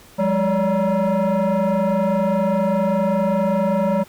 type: tone with frequency modulation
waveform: sine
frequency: 180 Hz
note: F#3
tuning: 47 cents flat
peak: -13 dBFS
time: 0.18-4.04 s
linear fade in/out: 20 ms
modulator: 385 Hz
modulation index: 1.7
effects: tanh soft clip ceiling -15 dBFS + pink hiss -47 dBFS RMS until 4.08 s